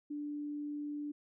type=tone; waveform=sine; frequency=293.7 Hz; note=D4; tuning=in tune; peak=-37 dBFS; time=0.1-1.12 s; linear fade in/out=10 ms; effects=none